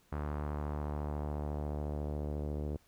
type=tone with low-pass filter sweep; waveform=sawtooth; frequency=74.1 Hz; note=D2; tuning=16 cents sharp; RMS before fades=-37 dBFS; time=0.12-2.77 s; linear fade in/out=5 ms; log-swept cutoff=1300 to 470 Hz; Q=1.6; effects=pink hiss -68 dBFS RMS until 2.87 s